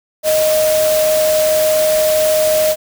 sine tone in noise, 621 Hz, D#5, 3 cents flat, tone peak -11 dBFS, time 0.23-2.76 s, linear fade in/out 50 ms, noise white, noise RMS -21 dBFS, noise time 0.23-2.76 s, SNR +7 dB, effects none

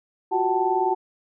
sine tone cluster, 357.1 / 376.6 / 758 / 881 Hz, F4 / F#4 / F#5 / A5, +39 / +31 / +42 / +2 cents, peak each -27 / -25 / -25 / -23 dBFS, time 0.31-0.95 s, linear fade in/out 20 ms, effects none

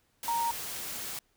sine tone in noise, 932.3 Hz, A#5, in tune, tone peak -27 dBFS, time 0.28-0.51 s, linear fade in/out 2 ms, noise white, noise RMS -38 dBFS, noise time 0.23-1.19 s, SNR +8 dB, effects pink hiss -71 dBFS RMS until 1.36 s

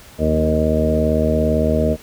harmonic tone with a mistuned harmonic, 77.78 Hz, D#2, in tune, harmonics 1 / 2 / 3 / 4 / 5 / 6 / 7 / 8, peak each -20 / -24 / -20 / -26 / -28 / -22 / -28 / -20 dBFS, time 0.18-1.97 s, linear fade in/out 50 ms, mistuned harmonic 2, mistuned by +22 cents, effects pink hiss -43 dBFS RMS until 2.02 s

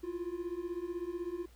triangle beating tone pair, 339 / 355 Hz, E4 / F4, +49 / +28 cents, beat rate 16 Hz, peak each -38 / -36 dBFS, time 0.03-1.46 s, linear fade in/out 10 ms, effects added 60 Hz sine -57 dBFS peak until 1.55 s + pink hiss -65 dBFS RMS until 1.55 s

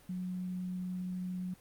sine tone, 182.4 Hz, F#3, 24 cents flat, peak -35 dBFS, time 0.09-1.54 s, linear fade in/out 5 ms, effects pink hiss -61 dBFS RMS until 1.6 s + Opus 32 kbps

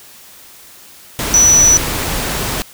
sine tone in noise, 5930 Hz, F#8, 3 cents sharp, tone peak -6 dBFS, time 1.34-1.77 s, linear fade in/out 0 ms, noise pink, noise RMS -19 dBFS, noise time 1.19-2.62 s, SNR +10 dB, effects white hiss -40 dBFS RMS until 2.73 s

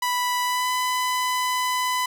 sawtooth tone with pitch glide, 987.8 to 1003.3 Hz, B5 to B5, 0 to +27 cents, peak -18 dBFS, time 0.02-2.06 s, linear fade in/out 5 ms, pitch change +27 cents, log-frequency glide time 0.43-0.7 s, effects none

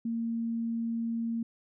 sine tone, 230 Hz, A#3, 23 cents flat, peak -29 dBFS, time 0.05-1.43 s, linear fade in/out 5 ms, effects none

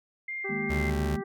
sine tone with vibrato, 2098 Hz, C7, 4 cents sharp, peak -32 dBFS, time 0.28-0.9 s, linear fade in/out 5 ms, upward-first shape sine, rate 3.1 Hz, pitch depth 13 cents each way
harmonic tone, 392 Hz, G4, in tune, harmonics 1 / 2 / 3 / 4 / 5, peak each -34 / -42 / -46 / -47 / -46 dBFS, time 0.44-1.24 s, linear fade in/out 10 ms
sine chord, D# suspended fourth, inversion none, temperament just, 155.56 / 207.4 / 233.3 Hz, D#3 / G#3 / A#3, 0 / -2 / +2 cents, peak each -39 / -34 / -35 dBFS, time 0.49-1.22 s, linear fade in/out 10 ms
30% pulse tone, 73.42 Hz, D2, in tune, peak -25 dBFS, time 0.69-1.17 s, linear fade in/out 20 ms
effects none

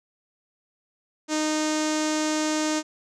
sawtooth tone with low-pass filter, 308.3 Hz, D#4, 16 cents flat, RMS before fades -25 dBFS, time 1.28-2.83 s, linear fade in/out 50 ms, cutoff 6800 Hz, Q 3.2, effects none

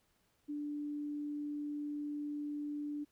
sine tone, 293.7 Hz, D4, in tune, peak -37 dBFS, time 0.48-3.05 s, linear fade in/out 20 ms, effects pink hiss -75 dBFS RMS until 3.11 s

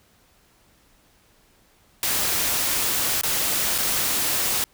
white noise with dropouts, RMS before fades -23 dBFS, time 2.03-4.64 s, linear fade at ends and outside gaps 1 ms, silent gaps 3.212-3.234 / 3.78-3.784 s, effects pink hiss -59 dBFS RMS until 4.73 s

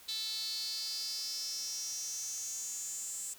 sawtooth tone with high-pass filter sweep, 440 Hz, A4, in tune, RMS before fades -39 dBFS, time 0.08-3.34 s, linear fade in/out 10 ms, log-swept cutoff 4000 to 7700 Hz, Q 7.7, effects white hiss -56 dBFS RMS until 3.38 s

